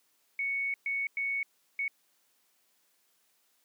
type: tone bursts at uneven times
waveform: sine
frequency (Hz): 2220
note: C#7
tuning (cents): +2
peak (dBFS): -29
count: 4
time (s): 0.39-0.74 / 0.86-1.07 / 1.17-1.43 / 1.79-1.88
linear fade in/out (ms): 2
effects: white hiss -71 dBFS RMS until 3.64 s + high-pass 200 Hz 12 dB/octave